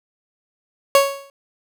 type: tone with exponential decay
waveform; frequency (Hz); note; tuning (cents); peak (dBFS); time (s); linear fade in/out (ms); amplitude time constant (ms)
30% pulse; 554.4; C#5; 0; -5; 0.95-1.3; 1; 76
effects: none